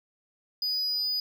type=tone; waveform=triangle; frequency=4949 Hz; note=D#8; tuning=10 cents flat; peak=-25 dBFS; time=0.62-1.2 s; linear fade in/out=2 ms; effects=none